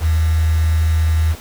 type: tone with quantisation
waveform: sine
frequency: 79.9 Hz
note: D#2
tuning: 47 cents sharp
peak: -12 dBFS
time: 0-1.36 s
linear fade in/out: 50 ms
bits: 5
effects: pink hiss -37 dBFS RMS until 1.4 s